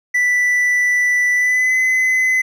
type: tone with pitch glide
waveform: triangle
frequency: 1975.5 to 2030 Hz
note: B6 to B6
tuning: 0 to +47 cents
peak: -11 dBFS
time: 0.14-2.42 s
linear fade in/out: 10 ms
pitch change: +47 cents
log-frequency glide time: 1.34-1.77 s
effects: none